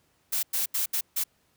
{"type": "noise bursts at uneven times", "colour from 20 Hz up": "blue", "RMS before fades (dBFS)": -27, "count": 5, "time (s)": [[0.32, 0.43], [0.53, 0.66], [0.74, 0.86], [0.93, 1.01], [1.16, 1.24]], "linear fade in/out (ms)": 10, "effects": ["pink hiss -68 dBFS RMS until 1.56 s", "high-pass 60 Hz 12 dB/octave"]}